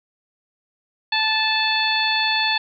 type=harmonic tone; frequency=875 Hz; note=A5; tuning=10 cents flat; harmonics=1 / 2 / 3 / 4 / 5; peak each=-24 / -24 / -24 / -24 / -24 dBFS; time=1.12-2.58 s; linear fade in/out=5 ms; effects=none